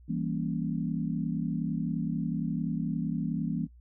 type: chord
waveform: sine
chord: E diminished seventh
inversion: none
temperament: equal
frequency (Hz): 164.81 / 196 / 233.1 / 277.2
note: E3 / G3 / Bb3 / Db4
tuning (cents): 0 / 0 / 0 / 0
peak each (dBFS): -32 / -35 / -33 / -36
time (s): 0.08-3.67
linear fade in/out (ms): 20
effects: noise-tail reverb RT60 0.1 s tail -19 dB re dry + added 60 Hz sine -51 dBFS peak until 3.8 s